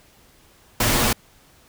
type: noise with comb filter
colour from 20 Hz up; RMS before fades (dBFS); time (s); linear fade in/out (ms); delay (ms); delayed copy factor
pink; -19; 0.8-1.13; 5; 8.3; +0.55
effects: pink hiss -54 dBFS RMS until 1.68 s